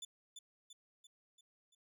25% pulse tone with echo, 3500 Hz, A7, 10 cents flat, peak -40 dBFS, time 0.02-0.05 s, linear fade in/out 5 ms, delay 340 ms, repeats 5, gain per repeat -5 dB, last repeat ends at 1.75 s, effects none

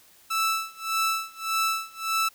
sawtooth tone with tremolo, 1318.5 Hz, E6, in tune, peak -18 dBFS, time 0.3-2.29 s, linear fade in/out 10 ms, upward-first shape sine, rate 1.7 Hz, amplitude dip 95%, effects white hiss -56 dBFS RMS until 2.34 s

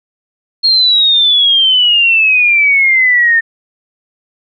sine exponential sweep, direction down, 4277 to 1809 Hz, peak -6 dBFS, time 0.63-3.41 s, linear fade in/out 20 ms, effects none

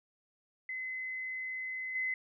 sine tone with level steps, 2039 Hz, C7, 45 cents flat, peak -36 / -31 dBFS, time 0.69-2.14 s, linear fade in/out 2 ms, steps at 1.95 s, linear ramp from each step 5 ms, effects none

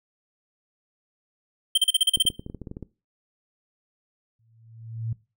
square tone bursts, 3136 Hz, G7, in tune, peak -16 dBFS, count 9, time 1.75-2.289 s, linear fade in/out 5 ms, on 27 ms, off 37 ms
clicks, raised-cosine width 3 ms, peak -23 dBFS, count 12, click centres 2.173 / 2.253 / 2.302 / 2.395 / 2.464 / 2.499 / 2.547 / 2.617 / 2.672 / 2.714 / 2.769 / 2.827 s
sine tone with exponential growth, 113.3 Hz, A#2, 49 cents flat, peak -24 dBFS, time 4.39-5.13 s, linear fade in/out 5 ms, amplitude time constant 160 ms
effects noise-tail reverb RT60 0.3 s tail -20 dB re dry

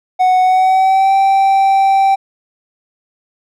triangle tone with pitch glide, 740 to 779 Hz, F#5 to G5, 0 to -11 cents, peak -6 dBFS, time 0.19-2.16 s, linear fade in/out 20 ms, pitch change +89 cents, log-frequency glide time 0.42-1.14 s, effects none

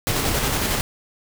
pink noise with tremolo, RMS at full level -21 dBFS, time 0.07-0.81 s, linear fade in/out 0 ms, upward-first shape square, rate 11 Hz, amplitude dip 25%, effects none

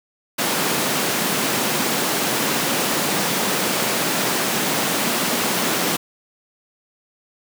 pink high-pass noise, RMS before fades -21 dBFS, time 0.38-5.97 s, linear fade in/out 10 ms, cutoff 170 Hz, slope 24 dB/octave, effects none

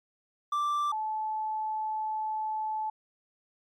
triangle / sine tone pair in turn, 1174.7 / 866.7 Hz, D6 / A5, 0 / -26 cents, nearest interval perfect fourth, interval 526 cents, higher first, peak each -24 / -29 dBFS, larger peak first, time 0.52-0.92 / 0.92-2.9 s, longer second, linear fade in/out 5 ms, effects MP3 96 kbps

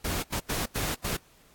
pink noise bursts at uneven times, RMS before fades -30 dBFS, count 5, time 0.04-0.23 / 0.32-0.4 / 0.49-0.66 / 0.75-0.95 / 1.04-1.17 s, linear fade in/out 10 ms, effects pink hiss -59 dBFS RMS until 1.54 s + AAC 64 kbps

